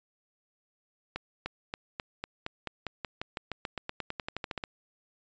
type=accelerating click train; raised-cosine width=0.3 ms; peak=-18 dBFS; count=24; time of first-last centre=1.16-4.638 s; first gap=300 ms; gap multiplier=0.93; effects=resampled to 16000 Hz